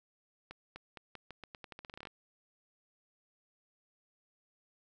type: accelerating click train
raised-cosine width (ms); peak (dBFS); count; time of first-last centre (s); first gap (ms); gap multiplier
0.3; -30; 18; 0.51-2.071; 250; 0.85
effects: none